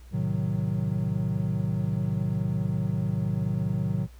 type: chord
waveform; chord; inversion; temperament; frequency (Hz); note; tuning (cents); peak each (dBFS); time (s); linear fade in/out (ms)
triangle; A diminished seventh; none; equal; 110 / 130.81 / 155.56 / 185; A2 / C3 / Eb3 / Gb3; 0 / 0 / 0 / 0; -28 / -29 / -28 / -28; 0.11-4.08; 50
effects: added 60 Hz sine -45 dBFS peak until 4.19 s + pink hiss -59 dBFS RMS until 4.19 s